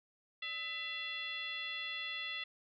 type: tone with frequency modulation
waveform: sine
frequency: 2710 Hz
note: E7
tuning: 47 cents sharp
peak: -38 dBFS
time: 0.42-2.44 s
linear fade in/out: 5 ms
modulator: 707 Hz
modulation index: 1.4
effects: none